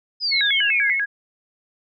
sine exponential sweep, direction down, 5100 to 1864.7 Hz, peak -19 dBFS, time 0.2-0.97 s, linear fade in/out 50 ms
sine tone with vibrato, 1900 Hz, A#6, 33 cents sharp, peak -19 dBFS, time 0.31-1.06 s, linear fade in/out 20 ms, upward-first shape square, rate 5.1 Hz, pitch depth 240 cents each way
effects none

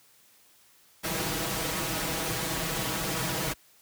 pink noise with comb filter, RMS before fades -30 dBFS, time 1.03-3.54 s, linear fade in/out 20 ms, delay 6.2 ms, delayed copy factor +0.8, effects white hiss -60 dBFS RMS until 3.81 s + high-pass 60 Hz 12 dB/octave

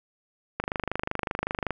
click train, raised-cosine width 0.5 ms, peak -12 dBFS, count 29, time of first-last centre 0.6-1.707 s, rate 25.3 Hz, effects none

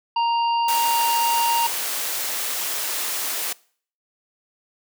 harmonic tone, 932.3 Hz, A#5, in tune, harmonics 1 / 3 / 5, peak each -18 / -29 / -35 dBFS, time 0.16-1.67 s, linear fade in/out 5 ms
white noise, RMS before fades -26 dBFS, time 0.68-3.53 s, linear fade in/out 5 ms
effects noise-tail reverb RT60 0.5 s tail -23 dB re dry + high-pass 400 Hz 12 dB/octave

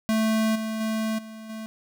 square tone with level steps, 220 Hz, A3, in tune, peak -21 / -28 / -25 / -39 / -34 dBFS, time 0.09-1.66 s, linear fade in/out 0 ms, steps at 0.55 / 0.8 / 1.18 / 1.49 s, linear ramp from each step 10 ms, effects none

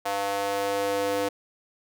square tone with high-pass filter sweep, 99.9 Hz, G2, 33 cents sharp, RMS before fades -27 dBFS, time 0.05-1.29 s, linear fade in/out 10 ms, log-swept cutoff 680 to 430 Hz, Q 2.6, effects none

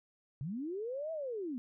sine linear two-way sweep, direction up then down, 123.47 to 659.3 to 230.7 Hz, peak -36 dBFS, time 0.41-1.58 s, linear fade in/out 0 ms, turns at 1.12 s, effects none

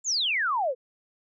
sine exponential sweep, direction down, 7400 to 471.1 Hz, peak -23 dBFS, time 0.04-0.75 s, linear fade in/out 50 ms, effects none

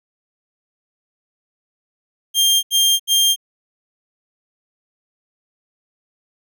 sawtooth tone bursts, 3196 Hz, G7, 33 cents sharp, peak -9 dBFS, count 3, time 2.34-3.362 s, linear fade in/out 50 ms, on 290 ms, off 76 ms, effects none

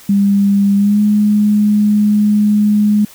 sine tone with pitch glide, 200 to 209 Hz, G3 to G#3, +35 to +11 cents, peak -8 dBFS, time 0.09-3.05 s, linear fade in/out 5 ms, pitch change +76 cents, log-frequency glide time 0.77-1 s, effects white hiss -40 dBFS RMS until 3.14 s

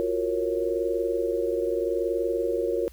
sine chord, Gb major seventh, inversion third, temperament equal with one note detuned, 349.2 / 370 / 466.2 / 551.8 Hz, F4 / Gb4 / Bb4 / Db5, 0 / 0 / 0 / -8 cents, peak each -29 / -31 / -27 / -30 dBFS, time 0-2.88 s, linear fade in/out 0 ms, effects added 60 Hz sine -46 dBFS peak until 2.92 s + white hiss -57 dBFS RMS until 2.92 s

